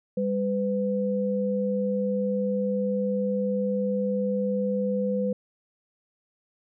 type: tone pair together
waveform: sine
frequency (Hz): 199.3 / 502.2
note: G3 / B4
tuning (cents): +29 / +29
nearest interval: octave + major third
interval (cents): 1600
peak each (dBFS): -26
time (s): 0.17-5.33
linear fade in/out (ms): 5
effects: none